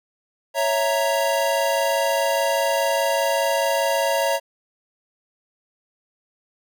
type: chord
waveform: square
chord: A# diminished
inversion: first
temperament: equal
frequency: 554.4 / 659.3 / 932.3 Hz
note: C#5 / E5 / A#5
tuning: 0 / 0 / 0 cents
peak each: -23 / -24 / -25 dBFS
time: 0.54-4.4 s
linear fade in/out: 50 ms
effects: none